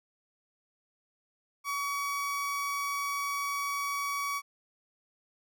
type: tone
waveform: 30% pulse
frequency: 1132 Hz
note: C#6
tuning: 36 cents sharp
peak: -28 dBFS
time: 1.64-4.42 s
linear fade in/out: 50 ms
effects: none